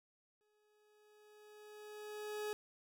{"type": "tone with exponential growth", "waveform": "40% pulse", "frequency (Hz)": 421.7, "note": "G#4", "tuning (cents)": 26, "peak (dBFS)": -37, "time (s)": [0.41, 2.53], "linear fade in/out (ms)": 0, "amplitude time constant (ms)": 460, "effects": []}